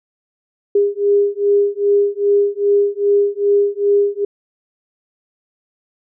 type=beating tone pair; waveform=sine; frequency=404.4 / 406.9 Hz; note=G#4 / G#4; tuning=-46 / -35 cents; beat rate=2.5 Hz; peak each=-15 dBFS; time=0.75-4.25 s; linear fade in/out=5 ms; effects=none

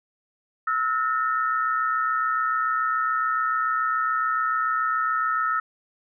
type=tone cluster; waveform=sine; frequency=1300 / 1427 / 1818 Hz; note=E6 / F6 / A#6; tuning=-24 / +37 / -44 cents; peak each=-22 / -30 / -31 dBFS; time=0.67-5.6 s; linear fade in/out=5 ms; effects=none

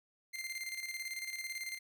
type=tone with tremolo; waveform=sawtooth; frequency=2093 Hz; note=C7; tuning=in tune; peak=-34 dBFS; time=0.33-1.79 s; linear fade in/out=20 ms; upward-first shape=square; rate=18 Hz; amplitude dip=55%; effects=none

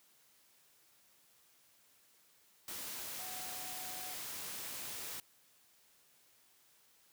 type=tone in noise; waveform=sine; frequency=740 Hz; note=F#5; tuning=in tune; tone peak=-51 dBFS; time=3.19-4.14 s; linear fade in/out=2 ms; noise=white; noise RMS=-44 dBFS; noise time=2.68-5.2 s; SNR=-10 dB; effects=white hiss -68 dBFS RMS until 7.12 s + high-pass 80 Hz 12 dB/octave

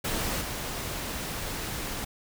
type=noise with level steps; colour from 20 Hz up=pink; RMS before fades=-30 / -34 dBFS; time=0.04-2.05 s; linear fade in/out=10 ms; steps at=0.41 s; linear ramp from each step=5 ms; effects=none

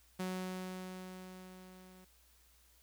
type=tone with level ramp; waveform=sawtooth; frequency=185 Hz; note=F#3; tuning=in tune; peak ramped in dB=-32 to -53 dBFS; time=0.19-2.05 s; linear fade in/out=10 ms; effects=added 60 Hz sine -68 dBFS peak until 2.82 s + white hiss -68 dBFS RMS until 2.82 s

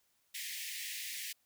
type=high-pass noise; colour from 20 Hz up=pink; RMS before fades=-42 dBFS; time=0.34-1.33 s; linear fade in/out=10 ms; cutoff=1800 Hz; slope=96 dB/octave; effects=white hiss -75 dBFS RMS until 1.45 s

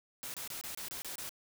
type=noise bursts; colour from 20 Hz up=white; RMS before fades=-42 dBFS; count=8; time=0.23-1.292 s; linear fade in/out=0 ms; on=110 ms; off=26 ms; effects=none

